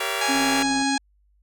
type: chord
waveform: 10% pulse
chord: G diminished seventh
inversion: none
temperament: just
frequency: 392 / 470.4 / 564.5 / 677.4 Hz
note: G4 / Bb4 / Db5 / Fb5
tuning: 0 / +16 / +31 / +47 cents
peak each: -22 dBFS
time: 0-0.63 s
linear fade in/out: 5 ms
type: harmonic tone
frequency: 830.6 Hz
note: G#5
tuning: in tune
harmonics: 1 / 2 / 3 / 4 / 5 / 6 / 7 / 8 / 9 / 10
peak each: -26 / -29 / -33 / -36 / -31 / -37 / -40 / -33 / -44 / -37 dBFS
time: 0.21-0.98 s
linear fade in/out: 5 ms
type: tone with vibrato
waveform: triangle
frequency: 271 Hz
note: C#4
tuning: 39 cents flat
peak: -21 dBFS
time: 0.28-0.98 s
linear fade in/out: 20 ms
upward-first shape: sine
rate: 3.7 Hz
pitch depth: 11 cents each way
type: click train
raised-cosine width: 1 ms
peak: -27 dBFS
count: 61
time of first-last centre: 0.35-0.822 s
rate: 127 Hz
effects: added 50 Hz sine -59 dBFS peak until 1.42 s